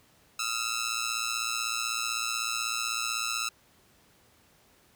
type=ring-modulated tone; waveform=10% pulse; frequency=1318.5 Hz; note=E6; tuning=in tune; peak=-18 dBFS; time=0.39-3.49 s; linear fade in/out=5 ms; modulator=58 Hz; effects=pink hiss -62 dBFS RMS until 4.95 s + high-pass 60 Hz 12 dB/octave